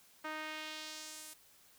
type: tone with band-pass filter sweep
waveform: sawtooth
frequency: 310.1 Hz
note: D#4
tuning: 6 cents flat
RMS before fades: -45 dBFS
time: 0.24-1.34 s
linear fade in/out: 10 ms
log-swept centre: 1400 to 11000 Hz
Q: 1.2
effects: white hiss -64 dBFS RMS until 1.78 s